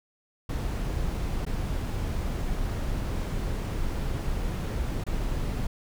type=noise with dropouts; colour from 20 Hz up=brown; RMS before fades=-29 dBFS; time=0.49-5.67 s; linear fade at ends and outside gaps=5 ms; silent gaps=1.452-1.464 / 5.039-5.065 s; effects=none